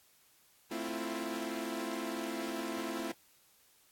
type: chord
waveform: sawtooth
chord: F major seventh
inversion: first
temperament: equal with one note detuned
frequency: 221.8 / 261.6 / 329.6 / 349.2 Hz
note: A3 / C4 / E4 / F4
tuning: +14 / 0 / 0 / 0 cents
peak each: -39 / -38 / -36 / -39 dBFS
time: 0.71-3.12 s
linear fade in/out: 5 ms
effects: white hiss -66 dBFS RMS until 3.91 s + AAC 64 kbps